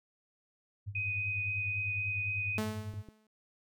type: tone with tremolo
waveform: sine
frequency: 101.1 Hz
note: G#2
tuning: 46 cents flat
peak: -34 dBFS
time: 0.86-3.03 s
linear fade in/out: 20 ms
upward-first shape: triangle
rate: 10 Hz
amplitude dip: 90%
type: tone with vibrato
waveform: sine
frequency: 2500 Hz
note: D#7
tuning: 8 cents sharp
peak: -32 dBFS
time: 0.95-2.58 s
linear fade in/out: 5 ms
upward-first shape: triangle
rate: 3.8 Hz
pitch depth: 10 cents each way
type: tone with exponential decay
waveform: sawtooth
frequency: 216.3 Hz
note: A3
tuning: 29 cents flat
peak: -26 dBFS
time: 2.58-3.27 s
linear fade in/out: 2 ms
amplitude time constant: 150 ms
type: clicks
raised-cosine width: 3 ms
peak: -35 dBFS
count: 2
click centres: 2.939 / 3.087 s
effects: none